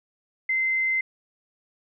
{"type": "tone", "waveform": "sine", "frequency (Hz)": 2071, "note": "C7", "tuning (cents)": -18, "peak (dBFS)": -21, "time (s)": [0.49, 1.01], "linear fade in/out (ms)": 5, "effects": []}